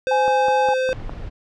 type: tone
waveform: square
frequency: 517 Hz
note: C5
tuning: 21 cents flat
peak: -19 dBFS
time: 0.07-0.93 s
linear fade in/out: 0 ms
type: tone with vibrato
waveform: sine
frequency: 830.6 Hz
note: G#5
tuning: in tune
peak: -17 dBFS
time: 0.11-0.74 s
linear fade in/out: 5 ms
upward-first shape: sine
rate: 2.7 Hz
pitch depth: 8 cents each way
type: click train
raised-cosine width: 1 ms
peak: -17 dBFS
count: 5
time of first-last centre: 0.28-1.095 s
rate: 4.91 Hz
type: noise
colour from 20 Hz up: brown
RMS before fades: -31 dBFS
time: 0.9-1.3 s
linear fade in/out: 20 ms
effects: low-pass 4000 Hz 12 dB/octave